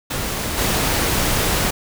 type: noise with level steps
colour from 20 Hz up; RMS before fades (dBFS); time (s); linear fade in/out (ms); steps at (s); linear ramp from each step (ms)
pink; -24 / -19; 0.1-1.71; 10; 0.57; 20
effects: none